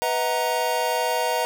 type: chord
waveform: square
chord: B major seventh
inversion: none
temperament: equal with one note detuned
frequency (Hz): 493.9 / 637.9 / 740 / 932.3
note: B4 / D#5 / F#5 / A#5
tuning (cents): 0 / +43 / 0 / 0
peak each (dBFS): -28 / -28 / -30 / -26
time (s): 0.02-1.45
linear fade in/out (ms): 0
effects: none